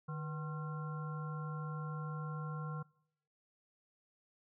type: harmonic tone with a mistuned harmonic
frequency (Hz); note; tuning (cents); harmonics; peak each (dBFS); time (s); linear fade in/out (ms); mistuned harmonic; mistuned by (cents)
152.2; D#3; -38; 1 / 3 / 5 / 7 / 9; -39 / -52 / -56 / -49 / -50; 0.08-2.83; 10; 3; +110
effects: noise-tail reverb RT60 0.7 s tail -24 dB re dry